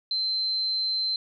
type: tone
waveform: sine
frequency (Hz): 4100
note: C8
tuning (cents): -36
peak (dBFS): -24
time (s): 0.11-1.16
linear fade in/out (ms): 2
effects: none